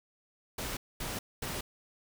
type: noise bursts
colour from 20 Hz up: pink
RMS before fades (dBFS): -37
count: 3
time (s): 0.58-1.61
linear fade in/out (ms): 5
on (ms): 190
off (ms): 230
effects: none